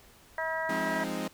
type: harmonic tone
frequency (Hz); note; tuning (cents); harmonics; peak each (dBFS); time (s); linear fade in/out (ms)
321.7; E4; -42; 2 / 3 / 4 / 5 / 6; -34 / -35 / -42 / -36 / -36; 0.38-1.04; 2
type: chord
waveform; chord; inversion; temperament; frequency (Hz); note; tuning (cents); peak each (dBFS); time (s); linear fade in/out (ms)
sawtooth; F minor seventh; none; equal; 174.61 / 207.7 / 261.6 / 311.1; F3 / Ab3 / C4 / Eb4; 0 / 0 / 0 / 0; -35 / -33 / -33 / -34; 0.69-1.28; 5
effects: pink hiss -57 dBFS RMS until 1.33 s